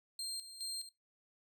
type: tone with tremolo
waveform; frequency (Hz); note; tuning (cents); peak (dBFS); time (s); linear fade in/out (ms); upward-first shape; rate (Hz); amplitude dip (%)
30% pulse; 4186; C8; 0; -36; 0.19-0.89; 2; square; 2.4; 70
effects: noise-tail reverb RT60 0.2 s tail -19 dB re dry